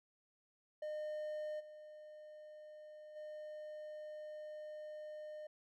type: tone with level steps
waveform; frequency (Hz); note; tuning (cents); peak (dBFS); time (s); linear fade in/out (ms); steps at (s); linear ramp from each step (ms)
triangle; 609; D#5; -37; -38 / -50 / -44; 0.82-5.47; 5; 1.59 / 3.15; 20
effects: none